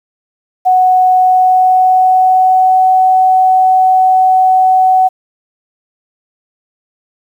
sine tone with pitch glide, 740 to 749 Hz, F#5 to F#5, 0 to +21 cents, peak -5 dBFS, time 0.65-5.09 s, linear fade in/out 20 ms, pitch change +21 cents, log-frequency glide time 1.16-2.86 s, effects 7-bit

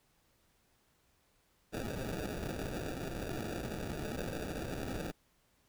violet noise with sample-and-hold, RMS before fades -39 dBFS, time 1.72-5.12 s, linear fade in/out 20 ms, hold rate 1050 Hz, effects pink hiss -72 dBFS RMS until 5.68 s

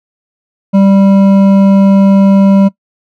triangle tone with hard clipping, 196 Hz, G3, in tune, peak -5 dBFS, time 0.73-2.69 s, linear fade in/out 20 ms, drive 13 dB, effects noise-tail reverb RT60 0.1 s tail -21 dB re dry

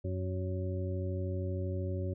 harmonic tone, 92.8 Hz, F#2, 6 cents sharp, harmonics 1 / 2 / 3 / 4 / 6, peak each -33 / -43 / -44 / -41 / -43 dBFS, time 0.04-2.14 s, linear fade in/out 10 ms, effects none

